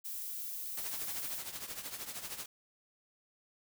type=noise; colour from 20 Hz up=violet; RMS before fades=-41 dBFS; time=0.04-1.4 s; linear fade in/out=20 ms
type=noise with tremolo; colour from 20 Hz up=white; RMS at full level=-40 dBFS; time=0.77-2.46 s; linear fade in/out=5 ms; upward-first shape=triangle; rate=13 Hz; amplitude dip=75%
effects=none